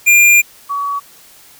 square / sine tone pair in turn, 2400 / 1132.6 Hz, D7 / C#6, +37 / +37 cents, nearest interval octave + minor second, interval 1300 cents, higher first, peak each -6 / -16 dBFS, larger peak first, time 0.06-0.42 / 0.69-1 s, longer first, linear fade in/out 20 ms, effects white hiss -43 dBFS RMS until 1.59 s

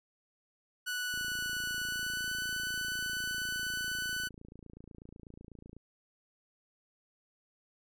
sawtooth tone with pitch glide, 1480 to 1496.3 Hz, F#6 to F#6, 0 to +19 cents, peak -30 dBFS, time 0.86-4.29 s, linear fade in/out 20 ms, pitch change +19 cents, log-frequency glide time 1.81-2.32 s
click train, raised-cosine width 3 ms, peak -37 dBFS, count 131, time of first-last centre 1.14-5.766 s, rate 28.1 Hz
effects none

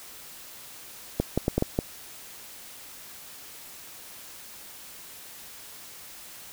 clicks, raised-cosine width 2 ms, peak -9 dBFS, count 6, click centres 1.2 / 1.376 / 1.481 / 1.58 / 1.624 / 1.789 s, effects white hiss -45 dBFS RMS until 6.52 s

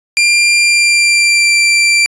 sawtooth tone with pitch glide, 2387 to 2355 Hz, D7 to D7, +28 to +4 cents, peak -4 dBFS, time 0.17-2.06 s, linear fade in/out 0 ms, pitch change -24 cents, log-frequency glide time 0.59-1.54 s, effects resampled to 22050 Hz

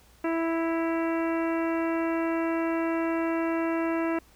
harmonic tone with a mistuned harmonic, 329.6 Hz, E4, in tune, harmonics 1 / 2 / 3 / 4 / 5 / 6 / 7 / 8, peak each -26 / -32 / -36 / -38 / -40 / -42 / -43 / -44 dBFS, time 0.24-4.19 s, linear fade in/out 5 ms, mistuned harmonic 8, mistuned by +57 cents, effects added 60 Hz sine -59 dBFS peak until 4.35 s + pink hiss -59 dBFS RMS until 4.35 s

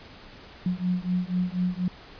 sine beating tone pair, 178.7 / 182.8 Hz, F3 / F#3, +40 / -21 cents, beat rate 4.1 Hz, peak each -27 dBFS, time 0.66-1.88 s, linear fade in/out 2 ms, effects pink hiss -47 dBFS RMS until 2.19 s + resampled to 11025 Hz

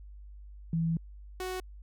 sine / sawtooth tone pair in turn, 164.81 / 370 Hz, E3 / F#4, 0 / 0 cents, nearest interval octave + major second, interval 1400 cents, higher second, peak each -26 / -30 dBFS, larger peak first, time 0.73-0.97 / 1.4-1.6 s, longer first, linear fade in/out 2 ms, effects added 50 Hz sine -45 dBFS peak until 1.82 s

